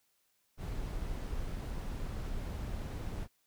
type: noise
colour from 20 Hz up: brown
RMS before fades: -38 dBFS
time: 0.57-3.28 s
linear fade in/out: 50 ms
effects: white hiss -75 dBFS RMS until 3.46 s